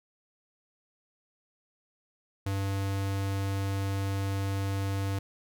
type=tone; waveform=square; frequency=98 Hz; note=G2; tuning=in tune; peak=-29 dBFS; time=2.46-5.19 s; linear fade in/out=5 ms; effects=none